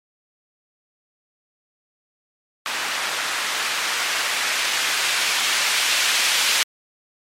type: noise with low-pass filter sweep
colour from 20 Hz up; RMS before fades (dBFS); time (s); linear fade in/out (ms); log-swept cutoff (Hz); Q
violet; -22; 2.66-6.63; 0; 1500 to 2700; 0.79
effects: MP3 64 kbps